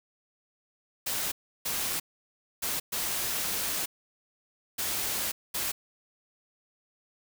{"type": "noise bursts at uneven times", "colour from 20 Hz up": "white", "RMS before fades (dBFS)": -31, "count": 6, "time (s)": [[1.06, 1.32], [1.65, 2], [2.62, 2.8], [2.92, 3.86], [4.78, 5.32], [5.54, 5.72]], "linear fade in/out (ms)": 10, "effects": []}